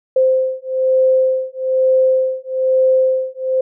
sine beating tone pair, 520 / 521.1 Hz, C5 / C5, -11 / -7 cents, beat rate 1.1 Hz, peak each -15 dBFS, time 0.16-3.61 s, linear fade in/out 5 ms, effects none

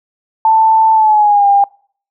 sine tone with pitch glide, 885 to 802.2 Hz, A5 to G5, +10 to +40 cents, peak -6 dBFS, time 0.45-1.64 s, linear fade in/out 2 ms, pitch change -170 cents, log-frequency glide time 0.93-1.47 s, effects noise-tail reverb RT60 0.5 s tail -25 dB re dry

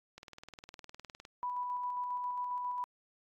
click train, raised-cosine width 0.2 ms, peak -31 dBFS, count 22, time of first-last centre 0.18-1.251 s, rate 19.6 Hz
sine tone with tremolo, 987 Hz, B5, 1 cent flat, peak -33 dBFS, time 1.43-2.84 s, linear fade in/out 0 ms, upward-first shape square, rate 7.4 Hz, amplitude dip 25%
effects AAC 64 kbps

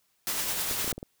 white noise with tremolo, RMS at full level -29 dBFS, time 0.27-0.92 s, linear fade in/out 0 ms, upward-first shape triangle, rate 9.7 Hz, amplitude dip 35%
clicks, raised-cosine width 2 ms, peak -24 dBFS, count 6, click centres 0.712 / 0.845 / 0.878 / 0.928 / 0.98 / 1.029 s
effects white hiss -71 dBFS RMS until 1.2 s

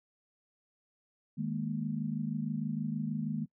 sine chord, D# suspended fourth, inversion none, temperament equal with one note detuned, 155.56 / 207.7 / 234 Hz, D#3 / G#3 / A#3, 0 / 0 / +7 cents, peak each -36 / -36 / -36 dBFS, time 1.37-3.46 s, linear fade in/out 20 ms, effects noise-tail reverb RT60 0.1 s tail -24 dB re dry

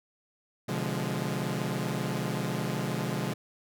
sawtooth chord, B diminished seventh, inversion none, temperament equal with one note detuned, 126.5 / 146.83 / 174.61 / 207.7 Hz, B2 / D3 / F3 / Ab3, +42 / 0 / 0 / 0 cents, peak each -31 dBFS, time 0.68-3.34 s, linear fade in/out 10 ms, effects none

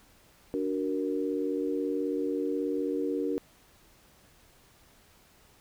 sine chord, D augmented, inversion none, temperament equal with one note detuned, 291.5 / 370 / 466.2 Hz, D4 / F#4 / A#4, -13 / 0 / 0 cents, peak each -31 / -33 / -32 dBFS, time 0.54-3.38 s, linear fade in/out 0 ms, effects pink hiss -60 dBFS RMS until 5.6 s

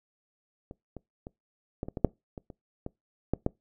clicks, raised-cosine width 2 ms, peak -28 / -27 / -27 / -19 / -23 / -20 / -6 / -26 / -30 / -22 / -12 / -12 dBFS, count 12, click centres 0.711 / 0.967 / 1.269 / 1.831 / 1.885 / 1.972 / 2.047 / 2.378 / 2.502 / 2.864 / 3.336 / 3.464 s, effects noise-tail reverb RT60 0.2 s tail -24 dB re dry

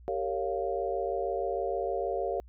sine chord, G half-diminished seventh, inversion none, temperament equal with one note detuned, 392 / 458.4 / 554.4 / 698.5 Hz, G4 / Bb4 / Db5 / F5, 0 / -29 / 0 / 0 cents, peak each -34 dBFS, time 0.08-2.4 s, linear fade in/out 0 ms, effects added 60 Hz sine -49 dBFS peak until 2.48 s

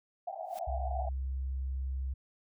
pink band-pass noise, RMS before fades -39 dBFS, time 0.27-1.09 s, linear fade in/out 5 ms, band 660 to 770 Hz, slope 96 dB/octave
white noise with exponential growth, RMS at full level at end -47 dBFS, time 0.43-0.59 s, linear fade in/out 2 ms, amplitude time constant 33 ms
sine tone, 66 Hz, C2, 16 cents sharp, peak -32 dBFS, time 0.67-2.14 s, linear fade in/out 10 ms
effects none

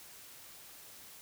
silence, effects white hiss -53 dBFS RMS until 1.21 s

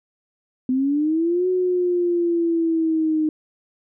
sine linear two-way sweep, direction up then down, 252 to 369.2 to 307.9 Hz, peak -17 dBFS, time 0.69-3.29 s, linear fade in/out 2 ms, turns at 1.48 s, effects none

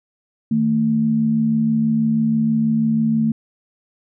sine tone pair together, 157.9 / 224.1 Hz, D#3 / A3, +26 / +32 cents, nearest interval tritone, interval 606 cents, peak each -23 / -15 dBFS, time 0.51-3.32 s, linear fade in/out 5 ms, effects none

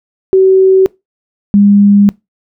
sine tone pair in turn, 380 / 202.5 Hz, F#4 / G#3, +46 / -43 cents, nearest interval major seventh, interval 1089 cents, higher first, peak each -3 dBFS, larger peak neither, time 0.33-0.86 / 1.54-2.09 s, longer second, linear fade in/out 0 ms, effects noise-tail reverb RT60 0.2 s tail -23 dB re dry

